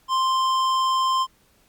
sine tone with hard clipping, 1046.5 Hz, C6, in tune, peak -20 dBFS, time 0.08-1.27 s, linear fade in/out 50 ms, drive 12 dB, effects pink hiss -60 dBFS RMS until 1.68 s + MP3 96 kbps

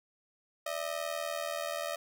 sawtooth ring-modulated tone, 624 Hz, D#5, 5 cents sharp, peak -27 dBFS, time 0.66-1.96 s, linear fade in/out 5 ms, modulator 40.2 Hz, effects none

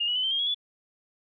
sine tone with pitch steps, 2831 / 2924 / 3020 / 3119 / 3222 / 3328 / 3437 Hz, F7 / F#7 / F#7 / G7 / G7 / G#7 / A7, +23 / -21 / +35 / -9 / +47 / +3 / -41 cents, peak -24 dBFS, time 0-0.546 s, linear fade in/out 10 ms, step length 78 ms, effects none

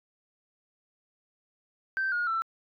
sine tone with pitch steps, 1556 / 1434 / 1336 Hz, G6 / F6 / E6, -13 / +45 / +23 cents, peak -25 dBFS, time 1.97-2.42 s, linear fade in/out 0 ms, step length 150 ms, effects tanh soft clip ceiling -22 dBFS

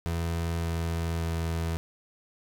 30% pulse tone with pitch steps, 83.7 / 83.17 / 82.64 Hz, E2 / E2 / E2, +27 / +16 / +5 cents, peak -25 dBFS, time 0.06-1.77 s, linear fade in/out 0 ms, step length 570 ms, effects none

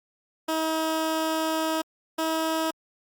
15% pulse tone pair in turn, 318.9 / 320.9 Hz, D#4 / E4, +43 / -46 cents, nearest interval unison, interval 11 cents, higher second, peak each -18 dBFS, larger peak neither, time 0.48-1.82 / 2.18-2.71 s, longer first, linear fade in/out 10 ms, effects Opus 48 kbps

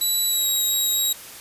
10% pulse tone with pitch glide, 3934 to 3824 Hz, B7 to A#7, -7 to +43 cents, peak -12 dBFS, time 0.01-1.13 s, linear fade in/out 5 ms, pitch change -50 cents, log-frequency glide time 0.28-0.46 s, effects white hiss -40 dBFS RMS until 1.4 s + resampled to 32000 Hz

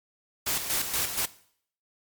white noise with tremolo, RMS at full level -27 dBFS, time 0.46-1.26 s, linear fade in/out 10 ms, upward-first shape square, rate 4.2 Hz, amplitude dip 55%, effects noise-tail reverb RT60 0.6 s tail -18 dB re dry + MP3 96 kbps

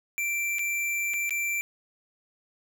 square tone with dropouts, 2349 Hz, D7, in tune, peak -27 dBFS, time 0.18-1.61 s, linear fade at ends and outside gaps 0 ms, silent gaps 0.585-0.592 / 1.136-1.14 / 1.294-1.307 s, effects none

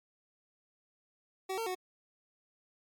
25% pulse tone with pitch steps, 379.6 / 453.8 / 368.4 Hz, F#4 / A#4 / F#4, +44 / -47 / -7 cents, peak -30 dBFS, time 1.49-1.751 s, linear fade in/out 10 ms, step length 87 ms, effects MP3 96 kbps

